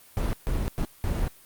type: noise bursts at uneven times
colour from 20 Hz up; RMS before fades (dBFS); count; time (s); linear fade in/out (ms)
brown; -26; 4; 0.17-0.33 / 0.47-0.68 / 0.78-0.85 / 1.04-1.28; 0
effects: white hiss -53 dBFS RMS until 1.45 s + Opus 32 kbps